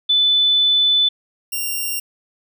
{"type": "tone pair in turn", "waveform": ["sine", "5% pulse"], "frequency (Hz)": [3500, 2778], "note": ["A7", "F7"], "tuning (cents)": [-10, -10], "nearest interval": "major third", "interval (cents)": 400, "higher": "first", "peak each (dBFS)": -12, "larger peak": "neither", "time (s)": [[0.09, 1.09], [1.52, 2]], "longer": "first", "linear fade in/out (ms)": 10, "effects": []}